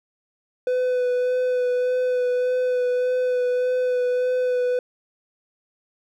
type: tone with vibrato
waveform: triangle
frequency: 500 Hz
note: B4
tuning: 21 cents sharp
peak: -17 dBFS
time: 0.67-4.79 s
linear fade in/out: 2 ms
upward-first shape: sine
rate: 1.7 Hz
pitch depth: 16 cents each way
effects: none